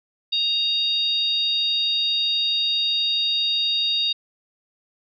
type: harmonic tone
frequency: 932.3 Hz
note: A#5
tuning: in tune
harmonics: 3 / 4 / 5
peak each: -29 / -20 / -28 dBFS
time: 0.32-4.13 s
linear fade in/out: 10 ms
effects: none